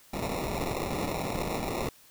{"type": "noise with sample-and-hold", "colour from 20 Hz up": "blue", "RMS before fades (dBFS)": -32, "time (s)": [0.13, 1.89], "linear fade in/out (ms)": 5, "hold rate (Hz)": 1575, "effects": ["white hiss -57 dBFS RMS until 2.1 s"]}